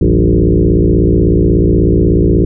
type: tone with frequency modulation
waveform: sine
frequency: 123.47 Hz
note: B2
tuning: in tune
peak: -6 dBFS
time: 0.01-2.45 s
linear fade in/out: 5 ms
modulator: 56.4 Hz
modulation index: 5.2
effects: none